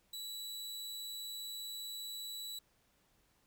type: tone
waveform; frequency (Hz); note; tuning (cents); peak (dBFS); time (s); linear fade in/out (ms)
sawtooth; 3935; B7; -7; -39; 0.13-2.59; 5
effects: pink hiss -73 dBFS RMS until 3.46 s